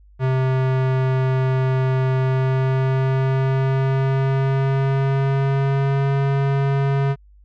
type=tone with pitch glide; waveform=square; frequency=130.81 to 138.03 Hz; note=C3 to C#3; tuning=0 to -7 cents; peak=-17 dBFS; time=0.19-7.16 s; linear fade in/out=50 ms; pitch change=+93 cents; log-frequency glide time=2.18-6.12 s; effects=added 50 Hz sine -46 dBFS peak until 7.44 s + low-pass 2000 Hz 12 dB/octave